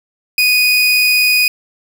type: tone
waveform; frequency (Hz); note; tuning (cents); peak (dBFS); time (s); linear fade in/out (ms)
30% pulse; 2483; D#7; -4; -7; 0.38-1.48; 2
effects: none